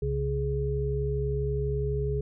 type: tone cluster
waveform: sine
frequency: 66.1 / 138.3 / 417.6 Hz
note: C2 / C#3 / G#4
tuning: +18 / -4 / +10 cents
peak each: -30 dBFS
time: 0.02-2.21 s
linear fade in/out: 5 ms
effects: none